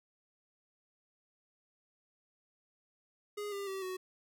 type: tone with pitch steps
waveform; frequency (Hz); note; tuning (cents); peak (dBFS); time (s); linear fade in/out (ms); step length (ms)
square; 413.8 / 399.2 / 385.2 / 371.6; G#4 / G4 / G4 / F#4; -6 / +32 / -30 / +7; -38; 3.37-3.97; 10; 150
effects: none